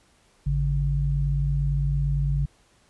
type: tone pair together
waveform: sine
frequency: 53.26 / 142.2 Hz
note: G#1 / C#3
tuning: +44 / +45 cents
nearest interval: octave + perfect fourth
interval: 1701 cents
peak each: -24 / -23 dBFS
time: 0.46-2.46 s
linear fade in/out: 10 ms
effects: pink hiss -61 dBFS RMS until 2.89 s + resampled to 24000 Hz